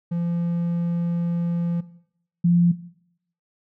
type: tone pair in turn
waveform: triangle / sine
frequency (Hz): 171.3 / 173.19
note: F3 / F3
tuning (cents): -33 / -14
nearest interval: unison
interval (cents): 19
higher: second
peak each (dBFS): -20 / -14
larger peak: second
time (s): 0.11-1.81 / 2.44-2.72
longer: first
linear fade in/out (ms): 10
effects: noise-tail reverb RT60 0.7 s tail -17 dB re dry